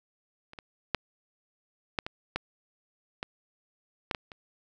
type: clicks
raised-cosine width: 0.3 ms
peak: -30 / -25 / -9 / -11 / -19 / -13 / -17 / -12 / -16 / -28 dBFS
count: 10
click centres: 0.534 / 0.588 / 0.947 / 1.988 / 2.065 / 2.36 / 3.229 / 4.112 / 4.148 / 4.318 s
effects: none